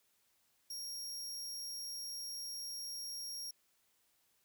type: tone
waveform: sawtooth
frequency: 5588 Hz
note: F8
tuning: in tune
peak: -39 dBFS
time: 0.7-3.51 s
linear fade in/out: 5 ms
effects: white hiss -75 dBFS RMS until 4.44 s